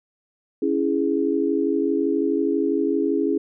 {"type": "chord", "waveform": "sine", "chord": "C# minor", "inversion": "none", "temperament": "equal", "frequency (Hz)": [277.2, 329.6, 415.3], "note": ["C#4", "E4", "G#4"], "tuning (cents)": [0, 0, 0], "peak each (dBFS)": [-23, -23, -23], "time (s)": [0.62, 3.38], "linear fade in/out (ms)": 5, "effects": []}